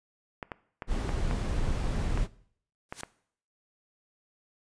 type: clicks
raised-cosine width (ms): 0.5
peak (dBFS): -20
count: 8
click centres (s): 0.428 / 0.518 / 0.822 / 1.092 / 1.311 / 2.175 / 2.925 / 3.034
type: noise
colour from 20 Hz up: brown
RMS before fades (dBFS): -29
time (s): 0.87-2.28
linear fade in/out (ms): 50
type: noise with exponential growth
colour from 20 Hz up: white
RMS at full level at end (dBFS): -36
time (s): 2.89-3.01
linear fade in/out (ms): 1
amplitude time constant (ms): 26
effects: noise-tail reverb RT60 0.6 s tail -19 dB re dry + resampled to 22050 Hz